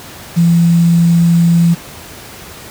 sine tone with quantisation, 169.5 Hz, E3, 49 cents sharp, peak -6 dBFS, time 0.36-1.75 s, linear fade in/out 20 ms, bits 5, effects pink hiss -32 dBFS RMS until 2.7 s + high-pass 60 Hz 12 dB/octave

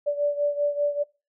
sine beating tone pair, 580 / 585.1 Hz, D5 / D5, -22 / -7 cents, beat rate 5.1 Hz, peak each -23 / -27 dBFS, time 0.06-1.04 s, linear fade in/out 20 ms, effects noise-tail reverb RT60 0.3 s tail -22 dB re dry

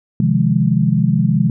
sine chord, F minor seventh, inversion second, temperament equal, 130.81 / 155.56 / 174.61 / 207.7 Hz, C3 / Eb3 / F3 / Ab3, 0 / 0 / 0 / 0 cents, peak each -17 dBFS, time 0.2-1.5 s, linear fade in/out 2 ms, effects none

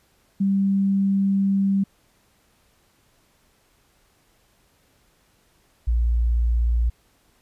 sine tone pair in turn, 196 / 58.27 Hz, G3 / A#1, 0 / 0 cents, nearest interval octave + major sixth, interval 2100 cents, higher first, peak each -17 dBFS, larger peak neither, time 0.4-1.84 / 5.87-6.9 s, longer first, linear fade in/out 10 ms, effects pink hiss -62 dBFS RMS until 7.41 s + resampled to 32000 Hz

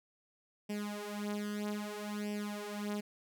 sawtooth tone with flanger, 207.7 Hz, G#3, in tune, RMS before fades -39 dBFS, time 0.69-3.01 s, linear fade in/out 10 ms, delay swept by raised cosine 0.37 to 5.47 ms, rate 0.62 Hz, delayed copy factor +0.85, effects none

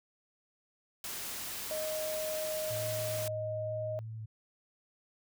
white noise, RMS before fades -40 dBFS, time 1.04-3.28 s, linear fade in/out 2 ms
sine tone, 622.3 Hz, D#5, in tune, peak -34 dBFS, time 1.71-3.99 s, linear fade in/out 0 ms
sine tone with vibrato, 110 Hz, A2, in tune, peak -39 dBFS, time 2.7-4.26 s, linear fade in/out 10 ms, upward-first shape square, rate 1 Hz, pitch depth 16 cents each way
effects none

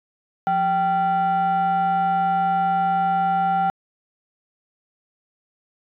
sine tone with frequency modulation, 778 Hz, G5, 13 cents flat, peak -16 dBFS, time 0.47-3.7 s, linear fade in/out 0 ms, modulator 601 Hz, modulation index 0.53, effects tanh soft clip ceiling -14 dBFS

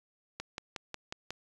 click train, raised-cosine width 0.2 ms, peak -20 dBFS, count 6, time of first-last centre 0.4-1.306 s, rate 5.52 Hz, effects resampled to 24000 Hz

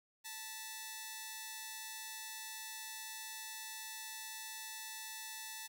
5% pulse tone pair together, 880 / 1951.2 Hz, A5 / B6, 0 / -21 cents, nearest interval octave + major second, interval 1379 cents, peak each -34 / -39 dBFS, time 0.24-5.68 s, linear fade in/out 20 ms, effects 12-bit

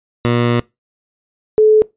15% pulse / sine tone pair in turn, 119.7 / 431.1 Hz, A#2 / A4, +46 / -35 cents, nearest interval octave + minor seventh, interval 2219 cents, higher second, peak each -6 dBFS, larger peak neither, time 0.25-0.6 / 1.58-1.82 s, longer first, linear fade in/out 0 ms, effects noise-tail reverb RT60 0.2 s tail -22 dB re dry + resampled to 8000 Hz

